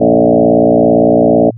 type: tone with frequency modulation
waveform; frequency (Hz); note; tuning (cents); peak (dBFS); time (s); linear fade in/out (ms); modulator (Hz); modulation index
sine; 437; A4; -12; -5; 0-1.51; 20; 57.8; 4.1
effects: added 114 Hz sine -26 dBFS peak until 1.57 s